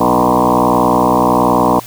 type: tone with frequency modulation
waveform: sine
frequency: 619 Hz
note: D#5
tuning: 9 cents flat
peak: -8 dBFS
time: 0-1.8 s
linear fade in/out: 10 ms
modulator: 61.3 Hz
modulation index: 7.2
effects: added 118 Hz sine -38 dBFS peak until 1.86 s + white hiss -34 dBFS RMS until 1.86 s